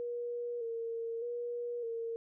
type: tone with vibrato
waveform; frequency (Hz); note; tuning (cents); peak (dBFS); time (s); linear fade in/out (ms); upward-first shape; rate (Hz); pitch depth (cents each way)
sine; 469.2; A#4; +11; -35; 0-2.16; 0; square; 0.82; 37
effects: none